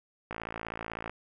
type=click train; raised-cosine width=0.5 ms; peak=-21 dBFS; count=45; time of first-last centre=0.31-1.096 s; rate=56 Hz; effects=none

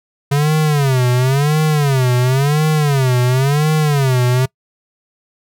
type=tone with vibrato; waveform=square; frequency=138.8 Hz; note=C#3; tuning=3 cents sharp; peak=-12 dBFS; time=0.31-4.46 s; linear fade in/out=10 ms; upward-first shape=sine; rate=0.95 Hz; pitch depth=200 cents each way; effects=noise-tail reverb RT60 0.1 s tail -24 dB re dry

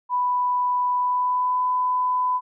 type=tone with pitch glide; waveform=sine; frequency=990 to 1002.1 Hz; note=B5 to B5; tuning=+4 to +25 cents; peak=-19 dBFS; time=0.09-2.41 s; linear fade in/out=50 ms; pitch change=+21 cents; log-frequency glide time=0.95-1.61 s; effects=none

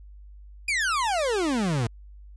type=exponential sweep; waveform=40% pulse; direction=down; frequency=2474 to 108.2 Hz; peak=-22 dBFS; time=0.68-1.87 s; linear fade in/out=5 ms; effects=added 50 Hz sine -43 dBFS peak until 2.36 s + resampled to 22050 Hz

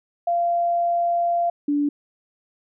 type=tone pair in turn; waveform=sine; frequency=690 / 290.1 Hz; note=F5 / D4; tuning=-21 / -21 cents; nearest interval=octave + minor third; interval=1500 cents; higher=first; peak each=-18 dBFS; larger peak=neither; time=0.27-1.5 / 1.68-1.89 s; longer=first; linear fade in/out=5 ms; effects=none

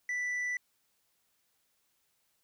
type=tone with tanh clipping; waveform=sine; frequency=1975.5 Hz; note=B6; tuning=in tune; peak=-32 dBFS; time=0.09-0.57 s; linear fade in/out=2 ms; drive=4 dB; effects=white hiss -75 dBFS RMS until 2.43 s

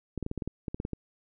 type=clicks; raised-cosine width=3 ms; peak=-20 dBFS; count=12; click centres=0.177 / 0.227 / 0.264 / 0.314 / 0.377 / 0.422 / 0.476 / 0.682 / 0.745 / 0.801 / 0.851 / 0.933 s; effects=none

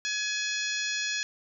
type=harmonic tone with a mistuned harmonic; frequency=843 Hz; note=G#5; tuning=26 cents sharp; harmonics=2 / 3 / 4 / 5 / 6 / 7 / 8; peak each=-33 / -35 / -36 / -37 / -38 / -38 / -39 dBFS; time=0.05-1.23 s; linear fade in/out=0 ms; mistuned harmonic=7; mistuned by=-41 cents; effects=none

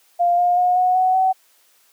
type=tone with pitch steps; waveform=sine; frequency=698.5 / 709.5 / 720.6 / 732 / 743.5 / 755.1 Hz; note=F5 / F5 / F#5 / F#5 / F#5 / F#5; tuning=0 / +27 / -46 / -19 / +8 / +35 cents; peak=-13 dBFS; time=0.19-1.33 s; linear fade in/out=20 ms; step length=190 ms; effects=white hiss -57 dBFS RMS until 1.92 s + high-pass 400 Hz 12 dB/octave

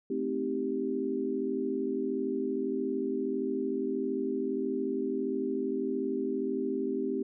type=chord; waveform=sine; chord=A half-diminished seventh; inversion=none; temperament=equal with one note detuned; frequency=220 / 261.6 / 314.6 / 392 Hz; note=A3 / C4 / Eb4 / G4; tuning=0 / 0 / +19 / 0 cents; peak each=-38 / -33 / -37 / -32 dBFS; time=0.1-7.23 s; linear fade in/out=5 ms; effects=none

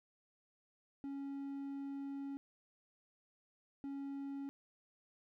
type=tone bursts at uneven times; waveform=triangle; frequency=277.4 Hz; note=C#4; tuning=1 cent sharp; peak=-39 dBFS; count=2; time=1.04-2.37 / 3.84-4.49 s; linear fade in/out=0 ms; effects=none

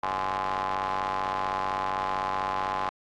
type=ring-modulated tone; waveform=sawtooth; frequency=95.7 Hz; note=G2; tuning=41 cents flat; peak=-20 dBFS; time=0.03-2.89 s; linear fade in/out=0 ms; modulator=937 Hz; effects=low-pass 4000 Hz 12 dB/octave + AAC 64 kbps

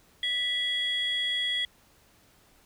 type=tone pair together; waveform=sine; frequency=1969 / 3327 Hz; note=B6 / G#7; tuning=-6 / +2 cents; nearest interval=major sixth; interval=908 cents; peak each=-30 / -26 dBFS; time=0.23-1.65 s; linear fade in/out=2 ms; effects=tanh soft clip ceiling -21 dBFS + pink hiss -61 dBFS RMS until 2.65 s

